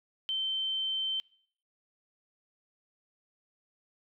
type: tone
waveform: sine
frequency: 3100 Hz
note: G7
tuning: 20 cents flat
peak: -29 dBFS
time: 0.29-1.2 s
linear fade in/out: 0 ms
effects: noise-tail reverb RT60 0.6 s tail -24 dB re dry